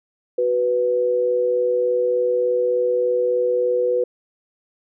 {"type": "tone pair together", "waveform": "sine", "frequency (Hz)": [370.8, 494.2], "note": ["F#4", "B4"], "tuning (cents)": [4, 1], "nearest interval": "perfect fourth", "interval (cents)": 497, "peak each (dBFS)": [-24, -17], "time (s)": [0.38, 4.04], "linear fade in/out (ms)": 5, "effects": []}